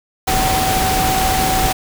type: tone in noise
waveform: sine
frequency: 758 Hz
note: F#5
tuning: 42 cents sharp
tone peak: -17 dBFS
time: 0.27-1.73 s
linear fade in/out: 10 ms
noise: pink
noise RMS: -18 dBFS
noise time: 0.27-1.73 s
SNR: -2 dB
effects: none